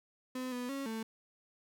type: tone with pitch steps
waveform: 35% pulse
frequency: 255.4 / 246.9 / 274.8 / 222.9 Hz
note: C4 / B3 / C#4 / A3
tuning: -42 / 0 / -15 / +23 cents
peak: -35 dBFS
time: 0.35-1.03 s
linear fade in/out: 5 ms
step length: 170 ms
effects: none